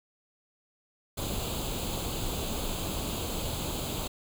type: noise with comb filter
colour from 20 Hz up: pink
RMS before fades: -33 dBFS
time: 1.17-4.08 s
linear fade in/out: 10 ms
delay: 0.27 ms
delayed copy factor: +0.75
effects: none